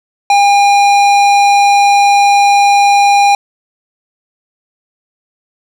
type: tone with hard clipping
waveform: triangle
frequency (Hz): 807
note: G#5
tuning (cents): -50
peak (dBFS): -7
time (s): 0.3-3.35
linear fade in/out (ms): 2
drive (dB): 18
effects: none